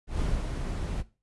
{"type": "noise with ADSR envelope", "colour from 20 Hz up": "brown", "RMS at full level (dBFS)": -27, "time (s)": [0.07, 1.03], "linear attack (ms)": 130, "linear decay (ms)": 230, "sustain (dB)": -4, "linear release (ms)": 31, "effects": ["noise-tail reverb RT60 0.3 s tail -17 dB re dry", "resampled to 24000 Hz"]}